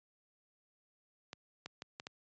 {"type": "clicks", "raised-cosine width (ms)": 0.2, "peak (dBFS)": -26, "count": 5, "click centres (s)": [1.331, 1.66, 1.821, 1.999, 2.069], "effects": ["high-pass 100 Hz 12 dB/octave", "resampled to 16000 Hz"]}